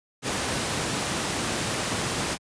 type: noise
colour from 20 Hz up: pink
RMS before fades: -27 dBFS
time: 0.22-2.38 s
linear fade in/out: 50 ms
effects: high-pass 100 Hz 12 dB/octave + resampled to 22050 Hz